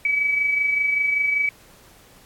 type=tone with amplitude modulation; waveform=sine; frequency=2285 Hz; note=D7; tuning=48 cents flat; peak=-16 dBFS; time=0.05-1.49 s; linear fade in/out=2 ms; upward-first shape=sine; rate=25.2 Hz; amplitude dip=45%; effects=pink hiss -51 dBFS RMS until 2.25 s + AAC 64 kbps